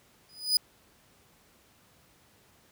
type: tone with exponential growth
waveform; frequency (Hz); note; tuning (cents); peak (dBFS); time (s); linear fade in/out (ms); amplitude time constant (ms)
40% pulse; 4968; D#8; -3; -17; 0.29-0.57; 2; 59
effects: pink hiss -62 dBFS RMS until 2.71 s + high-pass 60 Hz 12 dB/octave